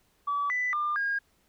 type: tone with pitch steps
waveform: sine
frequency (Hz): 1147 / 1991 / 1198 / 1626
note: D6 / B6 / D6 / G#6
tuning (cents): -41 / +14 / +34 / -37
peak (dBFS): -25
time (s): 0.27-1.19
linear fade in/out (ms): 10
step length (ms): 230
effects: tanh soft clip ceiling -21 dBFS + pink hiss -68 dBFS RMS until 1.48 s